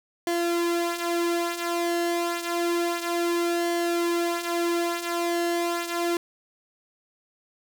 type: tone with flanger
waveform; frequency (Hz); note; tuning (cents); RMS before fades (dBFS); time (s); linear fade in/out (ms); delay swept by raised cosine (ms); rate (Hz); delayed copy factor
sawtooth; 343.1; F4; -31; -26; 0.27-6.17; 2; 0.78 to 6.68; 0.29; -0.6
effects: none